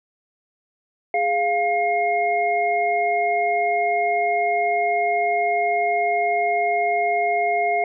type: tone cluster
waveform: sine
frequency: 414.3 / 698 / 2143 Hz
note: G#4 / F5 / C7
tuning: -4 / -1 / +41 cents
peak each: -26 / -19 / -25 dBFS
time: 1.14-7.84 s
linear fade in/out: 2 ms
effects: none